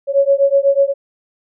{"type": "beating tone pair", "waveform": "sine", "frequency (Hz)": [551, 559.1], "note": ["C#5", "C#5"], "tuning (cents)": [-11, 15], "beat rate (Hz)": 8.1, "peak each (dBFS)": -13, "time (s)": [0.07, 0.94], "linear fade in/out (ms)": 50, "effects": []}